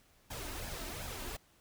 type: noise with flanger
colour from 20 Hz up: pink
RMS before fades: -42 dBFS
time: 0.3-1.37 s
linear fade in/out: 10 ms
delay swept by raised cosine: 1.2 to 3.3 ms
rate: 2.7 Hz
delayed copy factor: +0.65
effects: pink hiss -67 dBFS RMS until 1.6 s